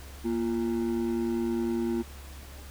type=ring-modulated tone; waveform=triangle; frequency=290 Hz; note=D4; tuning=22 cents flat; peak=-21 dBFS; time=0.24-2.03 s; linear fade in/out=20 ms; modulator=55 Hz; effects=added 69 Hz sine -43 dBFS peak until 2.7 s + pink hiss -49 dBFS RMS until 2.7 s